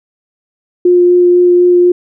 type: tone with vibrato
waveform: sine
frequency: 355 Hz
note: F4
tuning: 28 cents sharp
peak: -4 dBFS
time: 0.85-1.92 s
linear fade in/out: 5 ms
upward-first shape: sine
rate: 4 Hz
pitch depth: 8 cents each way
effects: none